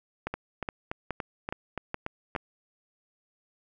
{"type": "two click trains", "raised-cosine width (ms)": 0.5, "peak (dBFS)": [-17, -16], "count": [8, 6], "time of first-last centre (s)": [[0.34, 2.351], [0.27, 2.362]], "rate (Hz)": [3.48, 2.39], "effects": []}